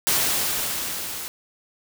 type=noise with level ramp; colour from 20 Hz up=white; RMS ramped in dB=-20 to -33 dBFS; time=0.07-1.28 s; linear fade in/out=0 ms; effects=none